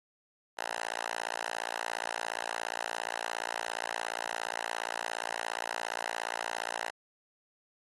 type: tone with high-pass filter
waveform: 5% pulse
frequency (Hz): 57.2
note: A#1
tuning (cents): -32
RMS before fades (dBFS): -37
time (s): 0.57-6.91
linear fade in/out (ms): 20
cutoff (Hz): 940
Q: 2
effects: AAC 32 kbps